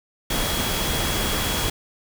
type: tone in noise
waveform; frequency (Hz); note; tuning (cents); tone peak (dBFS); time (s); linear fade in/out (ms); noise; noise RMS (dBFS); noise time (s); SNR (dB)
sine; 3322; G#7; 0; -31; 0.3-1.7; 5; pink; -24; 0.3-1.7; -10
effects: none